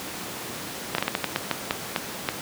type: slowing click train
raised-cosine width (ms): 0.3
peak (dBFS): -6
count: 11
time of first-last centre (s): 0.95-2.288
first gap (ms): 33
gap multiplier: 1.29
effects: pink hiss -34 dBFS RMS until 2.41 s + high-pass 150 Hz 12 dB/octave